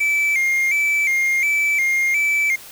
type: tone with vibrato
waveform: triangle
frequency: 2217 Hz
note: C#7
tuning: in tune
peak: -14 dBFS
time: 0-2.56 s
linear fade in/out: 10 ms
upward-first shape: square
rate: 1.4 Hz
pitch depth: 74 cents each way
effects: white hiss -40 dBFS RMS until 2.71 s